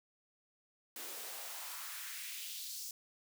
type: noise with high-pass filter sweep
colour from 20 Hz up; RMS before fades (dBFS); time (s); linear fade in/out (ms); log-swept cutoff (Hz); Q
white; -45; 0.96-2.91; 2; 310 to 5800; 1.8
effects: none